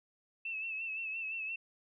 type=tone with vibrato; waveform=sine; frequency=2637 Hz; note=E7; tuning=in tune; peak=-36 dBFS; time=0.45-1.56 s; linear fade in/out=5 ms; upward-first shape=sine; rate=5.8 Hz; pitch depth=50 cents each way; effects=none